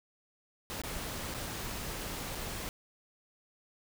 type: noise with dropouts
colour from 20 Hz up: pink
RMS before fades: -39 dBFS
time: 0.7-2.69 s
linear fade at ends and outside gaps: 0 ms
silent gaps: 0.817-0.836 / 1.34-1.346 / 2.35-2.354 s
effects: none